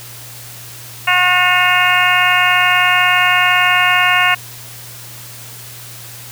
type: harmonic tone with a mistuned harmonic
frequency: 362.1 Hz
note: F#4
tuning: 37 cents flat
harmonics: 2 / 3 / 4 / 5 / 6 / 7 / 8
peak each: -19 / -17 / -17 / -17 / -17 / -19 / -17 dBFS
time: 1.07-4.35 s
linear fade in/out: 10 ms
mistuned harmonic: 8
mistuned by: -57 cents
effects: added 119 Hz sine -37 dBFS peak until 6.31 s + white hiss -34 dBFS RMS until 6.31 s